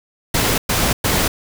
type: noise bursts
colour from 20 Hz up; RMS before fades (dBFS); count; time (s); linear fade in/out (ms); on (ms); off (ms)
pink; -17; 3; 0.34-1.28; 5; 240; 110
effects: none